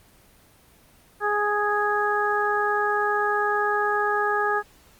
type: harmonic tone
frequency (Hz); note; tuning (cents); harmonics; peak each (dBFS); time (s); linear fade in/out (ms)
415.3; G#4; 0; 1 / 2 / 3 / 4; -26 / -26 / -26 / -26; 1.2-4.63; 50
effects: pink hiss -55 dBFS RMS until 4.99 s + Opus 24 kbps